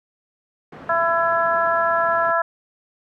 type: band-pass noise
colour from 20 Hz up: pink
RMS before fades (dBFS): -40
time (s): 0.72-2.32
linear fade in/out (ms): 5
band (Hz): 160 to 1400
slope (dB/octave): 12
type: harmonic tone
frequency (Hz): 334.9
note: E4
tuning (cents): +27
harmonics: 2 / 3 / 4 / 5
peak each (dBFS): -21 / -23 / -21 / -24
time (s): 0.89-2.42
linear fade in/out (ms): 5
effects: none